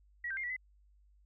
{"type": "tone with pitch steps", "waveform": "sine", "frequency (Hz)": [1922, 1570, 2117, 1947, 2024], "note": ["B6", "G6", "C7", "B6", "B6"], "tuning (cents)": [-48, 2, 20, -25, 42], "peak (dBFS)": -35, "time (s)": [0.24, 0.565], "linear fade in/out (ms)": 5, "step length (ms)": 65, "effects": ["added 50 Hz sine -62 dBFS peak until 1.25 s"]}